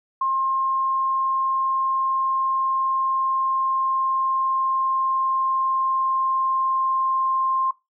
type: tone with pitch glide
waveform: sine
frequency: 1064 to 1055.4 Hz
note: C6 to C6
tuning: +29 to +15 cents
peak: -19 dBFS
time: 0.21-7.71 s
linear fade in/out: 5 ms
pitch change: -14 cents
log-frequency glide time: 0.31-7.49 s
effects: noise-tail reverb RT60 0.2 s tail -18 dB re dry